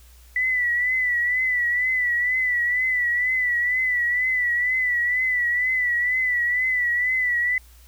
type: tone with vibrato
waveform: sine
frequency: 1975.5 Hz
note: B6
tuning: in tune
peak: -19 dBFS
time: 0.36-7.58 s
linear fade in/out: 2 ms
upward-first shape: triangle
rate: 2.1 Hz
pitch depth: 67 cents each way
effects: added 60 Hz sine -47 dBFS peak until 7.87 s + white hiss -55 dBFS RMS until 7.87 s